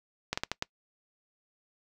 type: slowing click train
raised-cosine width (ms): 0.2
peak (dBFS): -12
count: 5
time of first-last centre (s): 0.33-0.624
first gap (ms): 45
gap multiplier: 1.34
effects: noise-tail reverb RT60 0.1 s tail -24 dB re dry